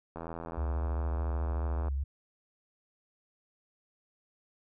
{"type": "click train", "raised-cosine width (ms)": 1, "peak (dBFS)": -26, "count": 144, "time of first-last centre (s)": [0.16, 1.883], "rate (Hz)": 83}
{"type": "tone with vibrato", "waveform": "sine", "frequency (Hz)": 69.3, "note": "C#2", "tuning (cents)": 0, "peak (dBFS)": -29, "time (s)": [0.57, 2.04], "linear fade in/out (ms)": 10, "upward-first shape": "sine", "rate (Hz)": 4.9, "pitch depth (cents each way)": 35}
{"effects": []}